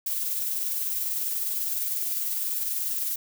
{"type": "noise with tremolo", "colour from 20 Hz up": "violet", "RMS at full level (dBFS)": -27, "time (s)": [0.06, 3.16], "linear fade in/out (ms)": 5, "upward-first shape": "sine", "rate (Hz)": 20, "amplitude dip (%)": 35, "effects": []}